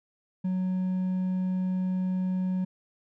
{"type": "tone with hard clipping", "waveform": "triangle", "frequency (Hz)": 185, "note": "F#3", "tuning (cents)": 0, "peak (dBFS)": -26, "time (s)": [0.44, 2.65], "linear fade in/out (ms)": 10, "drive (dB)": 5, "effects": []}